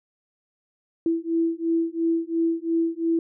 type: beating tone pair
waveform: sine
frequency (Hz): 329.6 / 332.5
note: E4 / E4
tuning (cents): 0 / +15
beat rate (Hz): 2.9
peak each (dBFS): -24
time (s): 1.06-3.19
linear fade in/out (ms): 2
effects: none